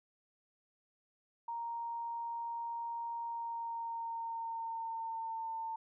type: tone with pitch glide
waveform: sine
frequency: 932.3 to 899.5 Hz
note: A#5 to A5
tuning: 0 to +38 cents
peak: -37 dBFS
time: 1.48-5.76 s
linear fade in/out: 5 ms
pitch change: -62 cents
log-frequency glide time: 3.23-5.56 s
effects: none